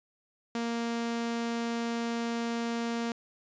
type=tone; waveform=sawtooth; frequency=233.1 Hz; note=A#3; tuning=in tune; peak=-26 dBFS; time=0.55-3.12 s; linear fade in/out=2 ms; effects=resampled to 16000 Hz